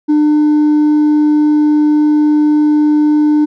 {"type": "tone with hard clipping", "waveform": "triangle", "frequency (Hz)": 300.3, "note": "D4", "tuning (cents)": 39, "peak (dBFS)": -6, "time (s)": [0.08, 3.46], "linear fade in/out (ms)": 20, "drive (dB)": 1, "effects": []}